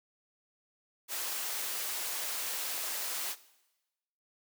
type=high-pass noise; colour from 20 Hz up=white; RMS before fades=-36 dBFS; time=1.08-3.36 s; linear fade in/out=50 ms; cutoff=450 Hz; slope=12 dB/octave; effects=noise-tail reverb RT60 1.0 s tail -18 dB re dry